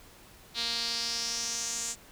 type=tone with band-pass filter sweep; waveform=sawtooth; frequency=233.1 Hz; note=A#3; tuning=in tune; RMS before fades=-33 dBFS; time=0.54-1.96 s; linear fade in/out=50 ms; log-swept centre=4000 to 7300 Hz; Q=4.4; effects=pink hiss -54 dBFS RMS until 2.11 s